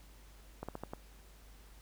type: slowing click train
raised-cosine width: 1 ms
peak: -26 dBFS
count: 5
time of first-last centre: 0.63-0.935 s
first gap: 56 ms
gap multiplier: 1.21
effects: added 50 Hz sine -55 dBFS peak until 1.81 s + pink hiss -62 dBFS RMS until 1.81 s